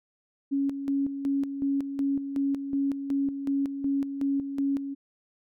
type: tone with tremolo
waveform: sine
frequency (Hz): 277.2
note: C#4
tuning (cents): 0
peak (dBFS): -23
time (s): 0.51-4.95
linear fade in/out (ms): 20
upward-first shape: square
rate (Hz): 2.7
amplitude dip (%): 60
effects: none